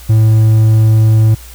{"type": "tone", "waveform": "triangle", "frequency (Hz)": 110, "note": "A2", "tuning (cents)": 0, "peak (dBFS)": -3, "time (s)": [0.09, 1.35], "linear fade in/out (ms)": 10, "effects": ["added 60 Hz sine -32 dBFS peak until 1.54 s", "white hiss -37 dBFS RMS until 1.54 s"]}